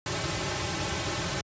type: noise with comb filter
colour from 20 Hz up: pink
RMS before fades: -30 dBFS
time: 0.06-1.41 s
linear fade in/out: 2 ms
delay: 4.2 ms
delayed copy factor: -0.95
effects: high-pass 80 Hz 12 dB/octave + resampled to 16000 Hz